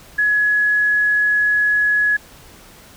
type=tone; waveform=sine; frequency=1687 Hz; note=G#6; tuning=27 cents sharp; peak=-13 dBFS; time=0.18-2.17 s; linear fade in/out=10 ms; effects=pink hiss -44 dBFS RMS until 2.96 s